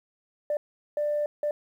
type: tone bursts at uneven times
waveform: sine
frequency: 592 Hz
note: D5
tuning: 14 cents sharp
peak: -23 dBFS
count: 3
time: 0.5-0.57 / 0.97-1.26 / 1.43-1.51 s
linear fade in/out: 2 ms
effects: tanh soft clip ceiling -20 dBFS + 10-bit